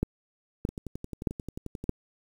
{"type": "two click trains", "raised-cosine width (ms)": 3, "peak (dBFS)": [-23, -12], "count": [14, 4], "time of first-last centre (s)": [[0.69, 1.84], [0.03, 1.893]], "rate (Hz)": [11.3, 1.61], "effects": ["8-bit"]}